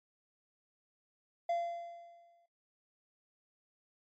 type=tone with exponential decay; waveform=triangle; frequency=686 Hz; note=F5; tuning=31 cents flat; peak=-27 dBFS; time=1.49-2.46 s; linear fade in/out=5 ms; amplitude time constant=210 ms; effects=noise-tail reverb RT60 0.2 s tail -20 dB re dry + MP3 32 kbps